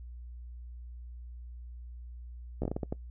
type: slowing click train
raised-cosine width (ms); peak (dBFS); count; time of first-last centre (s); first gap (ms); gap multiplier
2; -19; 8; 2.62-2.925; 14; 1.37
effects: noise-tail reverb RT60 0.1 s tail -22 dB re dry + added 60 Hz sine -42 dBFS peak until 3.1 s